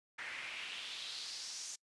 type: noise with band-pass filter sweep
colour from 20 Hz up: pink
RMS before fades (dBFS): -45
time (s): 0.18-1.76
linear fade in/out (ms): 10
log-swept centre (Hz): 1900 to 6600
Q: 3
effects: noise-tail reverb RT60 0.1 s tail -25 dB re dry + resampled to 24000 Hz